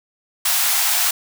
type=high-pass noise; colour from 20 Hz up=white; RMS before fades=-18 dBFS; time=0.45-1.11 s; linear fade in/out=5 ms; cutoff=650 Hz; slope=96 dB/octave; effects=none